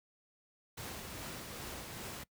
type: noise with tremolo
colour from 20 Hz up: pink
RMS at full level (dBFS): -43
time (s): 0.77-2.24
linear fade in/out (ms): 10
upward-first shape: triangle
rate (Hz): 2.5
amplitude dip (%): 30
effects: noise-tail reverb RT60 0.1 s tail -22 dB re dry + high-pass 60 Hz 12 dB/octave